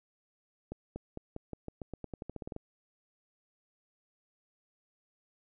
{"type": "accelerating click train", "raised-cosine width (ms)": 2, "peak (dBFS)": -26, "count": 17, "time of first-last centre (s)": [0.72, 2.564], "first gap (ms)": 240, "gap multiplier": 0.89, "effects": []}